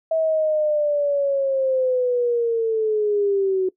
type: linear sweep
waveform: sine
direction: down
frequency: 649 to 370 Hz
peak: -17 dBFS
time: 0.11-3.69 s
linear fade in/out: 5 ms
effects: noise-tail reverb RT60 0.1 s tail -20 dB re dry